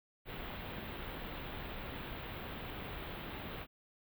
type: band-stop noise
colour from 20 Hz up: pink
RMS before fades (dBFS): -44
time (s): 0.25-3.67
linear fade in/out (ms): 50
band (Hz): 3700 to 15000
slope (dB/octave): 48
effects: none